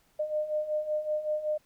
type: beating tone pair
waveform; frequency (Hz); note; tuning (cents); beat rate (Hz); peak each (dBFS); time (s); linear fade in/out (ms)
sine; 605 / 610.3; D#5 / D#5; -49 / -34; 5.3; -34 / -29; 0.19-1.58; 10
effects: pink hiss -67 dBFS RMS until 1.65 s